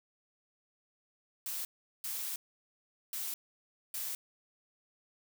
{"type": "noise bursts at uneven times", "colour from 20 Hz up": "blue", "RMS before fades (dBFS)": -38, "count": 4, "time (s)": [[1.46, 1.65], [2.04, 2.36], [3.13, 3.34], [3.94, 4.15]], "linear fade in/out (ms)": 2, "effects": []}